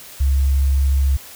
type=tone; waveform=sine; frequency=68.4 Hz; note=C#2; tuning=23 cents flat; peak=-12 dBFS; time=0.2-1.17 s; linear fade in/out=10 ms; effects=tanh soft clip ceiling -8 dBFS + white hiss -39 dBFS RMS until 1.35 s